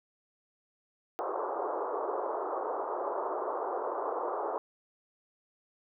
pink band-pass noise, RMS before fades -34 dBFS, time 1.19-4.58 s, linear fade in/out 0 ms, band 370 to 1200 Hz, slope 48 dB/octave, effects none

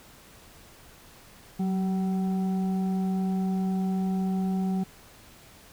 sine tone with frequency modulation, 187.6 Hz, F#3, 24 cents sharp, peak -24 dBFS, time 1.59-4.84 s, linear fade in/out 10 ms, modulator 573 Hz, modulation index 0.38, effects pink hiss -52 dBFS RMS until 5.72 s

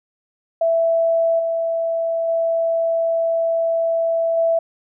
sine tone with level steps, 662 Hz, E5, 7 cents sharp, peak -14 / -18 / -16 / -14 dBFS, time 0.61-4.59 s, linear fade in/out 5 ms, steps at 1.39 / 2.28 / 4.37 s, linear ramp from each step 5 ms, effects none

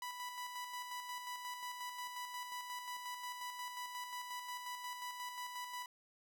sawtooth tone with tremolo, 987.8 Hz, B5, in tune, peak -38 dBFS, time 0.02-5.86 s, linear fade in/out 2 ms, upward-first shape square, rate 5.6 Hz, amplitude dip 40%, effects none

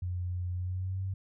sine tone with pitch glide, 89.6 to 95.48 Hz, F2 to G2, +45 to -45 cents, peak -31 dBFS, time 0.02-1.14 s, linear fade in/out 5 ms, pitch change +110 cents, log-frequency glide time 0.55-1.03 s, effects none

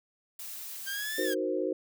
blue noise, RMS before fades -41 dBFS, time 0.39-1.34 s, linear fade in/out 5 ms
sawtooth linear two-way sweep, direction up then down, 1568 to 1814 to 1568 Hz, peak -30 dBFS, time 0.86-1.35 s, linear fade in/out 20 ms, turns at 1.23 s
sine chord, C half-diminished seventh, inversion first, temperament equal, 311.1 / 370 / 466.2 / 523.3 Hz, Eb4 / Gb4 / Bb4 / C5, 0 / 0 / 0 / 0 cents, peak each -34 / -32 / -35 / -33 dBFS, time 1.18-1.73 s, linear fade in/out 5 ms
effects none

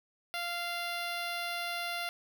10% pulse tone with notch filter, 694 Hz, F5, 11 cents flat, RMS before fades -36 dBFS, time 0.34-2.09 s, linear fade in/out 0 ms, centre 8000 Hz, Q 1.9, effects none

